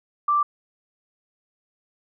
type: tone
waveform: sine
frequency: 1174.7 Hz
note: D6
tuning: in tune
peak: -17 dBFS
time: 0.28-0.43 s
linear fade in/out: 5 ms
effects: none